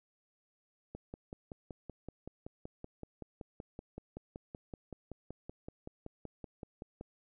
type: click train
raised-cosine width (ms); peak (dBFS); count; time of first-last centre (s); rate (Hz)
2; -30; 33; 0.95-7.011; 5.28
effects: none